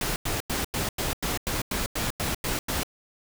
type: noise bursts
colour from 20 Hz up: pink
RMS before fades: -28 dBFS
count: 12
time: 0.01-2.833 s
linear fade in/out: 2 ms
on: 150 ms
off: 93 ms
effects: none